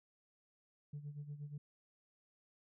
sine tone with tremolo, 146.1 Hz, D3, 9 cents flat, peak -40 dBFS, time 0.93-1.58 s, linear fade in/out 5 ms, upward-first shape sine, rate 8.4 Hz, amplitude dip 75%, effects tanh soft clip ceiling -40 dBFS

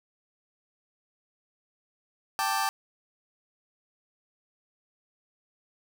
sawtooth chord, G suspended second, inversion none, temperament just, 784 / 882 / 1176 Hz, G5 / A5 / D6, 0 / +4 / +2 cents, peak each -26 dBFS, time 2.39-2.69 s, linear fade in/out 0 ms, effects none

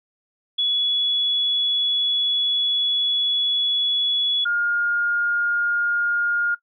sine tone pair in turn, 3391 / 1418.3 Hz, G#7 / F6, +35 / +26 cents, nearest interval octave + minor third, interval 1509 cents, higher first, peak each -18 dBFS, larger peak neither, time 0.58-4.45 / 4.45-6.55 s, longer first, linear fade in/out 10 ms, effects noise-tail reverb RT60 0.1 s tail -19 dB re dry

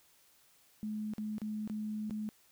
sine tone with dropouts, 213.5 Hz, G#3, 48 cents sharp, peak -35 dBFS, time 0.83-2.29 s, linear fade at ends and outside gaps 0 ms, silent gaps 1.136-1.182 / 1.382-1.417 / 1.676-1.698 / 2.097-2.108 s, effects white hiss -66 dBFS RMS until 2.51 s

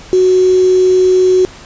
sine tone with quantisation, 370 Hz, F#4, in tune, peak -6 dBFS, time 0.13-1.45 s, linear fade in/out 0 ms, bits 4, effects pink hiss -35 dBFS RMS until 1.65 s + resampled to 16000 Hz

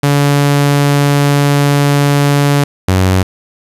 sawtooth tone pair in turn, 143 / 93.41 Hz, D3 / F#2, -46 / +17 cents, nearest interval perfect fifth, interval 737 cents, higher first, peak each -4 dBFS, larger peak neither, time 0.03-2.64 / 2.88-3.23 s, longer first, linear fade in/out 5 ms, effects resampled to 32000 Hz + 7-bit

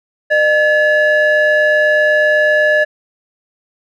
triangle ring-modulated tone, 553 Hz, C#5, 4 cents flat, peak -4 dBFS, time 0.3-2.85 s, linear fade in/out 20 ms, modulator 1160 Hz, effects none

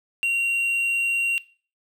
triangle tone, 2755 Hz, F7, 24 cents flat, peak -18 dBFS, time 0.23-1.38 s, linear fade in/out 0 ms, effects noise-tail reverb RT60 0.4 s tail -20 dB re dry

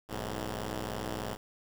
5% pulse tone pair together, 63.2 / 106.29 Hz, B1 / G#2, +41 / +41 cents, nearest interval major sixth, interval 900 cents, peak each -27 dBFS, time 0.08-1.38 s, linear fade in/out 50 ms, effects 8-bit

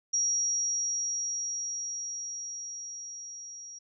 sine tone with level ramp, 5680 Hz, F8, 28 cents sharp, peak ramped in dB -24 to -42 dBFS, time 0.13-3.79 s, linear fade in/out 10 ms, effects none

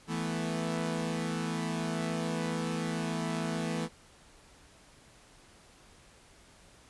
sawtooth chord, E suspended fourth, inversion none, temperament equal, 164.81 / 220 / 246.9 Hz, E3 / A3 / B3, 0 / 0 / 0 cents, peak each -30 / -32 / -34 dBFS, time 0.07-3.89 s, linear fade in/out 50 ms, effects pink hiss -58 dBFS RMS until 6.89 s + resampled to 24000 Hz

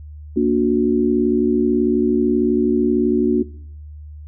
sine chord, Bb augmented, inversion none, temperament just, 233.1 / 291.4 / 364.2 Hz, Bb3 / D4 / F#4, 0 / -13 / -27 cents, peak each -18 dBFS, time 0.36-3.43 s, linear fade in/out 10 ms, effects noise-tail reverb RT60 0.6 s tail -19 dB re dry + added 75 Hz sine -33 dBFS peak until 4.27 s

